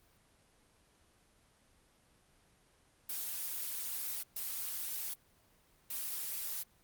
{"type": "noise bursts at uneven times", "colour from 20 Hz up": "blue", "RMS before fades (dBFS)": -39, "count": 3, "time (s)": [[3.09, 4.23], [4.36, 5.14], [5.9, 6.63]], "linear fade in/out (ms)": 5, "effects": ["pink hiss -68 dBFS RMS until 6.83 s", "Opus 24 kbps"]}